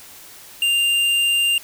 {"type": "tone with hard clipping", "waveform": "triangle", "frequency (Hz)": 2794, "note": "F7", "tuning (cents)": 0, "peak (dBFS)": -17, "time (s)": [0.62, 1.58], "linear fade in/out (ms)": 2, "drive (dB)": 13, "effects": ["white hiss -42 dBFS RMS until 1.63 s"]}